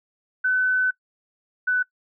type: tone pair in turn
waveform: sine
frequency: 1510 / 1495.2 Hz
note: F#6 / F#6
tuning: +35 / +18 cents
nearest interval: unison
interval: 17 cents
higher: first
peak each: -18 dBFS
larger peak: neither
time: 0.44-0.91 / 1.67-1.83 s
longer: first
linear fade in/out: 10 ms
effects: noise-tail reverb RT60 0.1 s tail -22 dB re dry